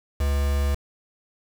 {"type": "tone with quantisation", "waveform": "triangle", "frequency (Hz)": 70.5, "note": "C#2", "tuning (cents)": 30, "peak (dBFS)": -18, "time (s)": [0.2, 0.75], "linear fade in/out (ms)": 5, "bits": 5, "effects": []}